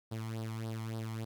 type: tone with flanger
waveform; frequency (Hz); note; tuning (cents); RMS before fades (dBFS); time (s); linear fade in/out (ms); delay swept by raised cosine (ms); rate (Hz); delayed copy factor
sawtooth; 111.7; A2; +27; -39; 0.11-1.25; 10; 0.21 to 0.97; 3.5; +0.7
effects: 12-bit